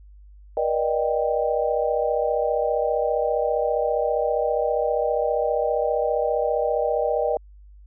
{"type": "chord", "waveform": "sine", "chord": "Eb major seventh", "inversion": "second", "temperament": "equal with one note detuned", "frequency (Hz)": [477.6, 587.3, 622.3, 784], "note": ["Bb4", "D5", "Eb5", "G5"], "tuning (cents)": [42, 0, 0, 0], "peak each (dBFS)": [-24, -26, -25, -27], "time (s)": [0.57, 7.37], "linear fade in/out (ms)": 2, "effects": ["added 50 Hz sine -44 dBFS peak until 7.86 s"]}